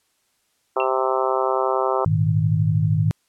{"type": "harmonic tone", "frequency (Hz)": 130.81, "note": "C3", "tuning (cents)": 0, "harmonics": [3, 4, 5, 6, 7, 8, 9, 10], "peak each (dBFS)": [-24, -25, -26, -27, -27, -28, -29, -29], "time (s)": [0.76, 2.05], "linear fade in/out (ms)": 5}
{"type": "tone with exponential decay", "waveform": "sine", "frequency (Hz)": 2716, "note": "F7", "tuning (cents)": -49, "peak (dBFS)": -22, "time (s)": [0.8, 0.9], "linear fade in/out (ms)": 1, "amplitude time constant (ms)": 20}
{"type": "chord", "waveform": "sine", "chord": "Ab suspended second", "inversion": "none", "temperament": "equal", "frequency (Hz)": [103.83, 116.54, 155.56], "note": ["Ab2", "Bb2", "Eb3"], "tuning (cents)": [0, 0, 0], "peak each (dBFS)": [-20, -24, -19], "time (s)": [2.06, 3.11], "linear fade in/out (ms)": 0}
{"effects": ["white hiss -67 dBFS RMS until 3.28 s", "low-pass 11000 Hz 12 dB/octave"]}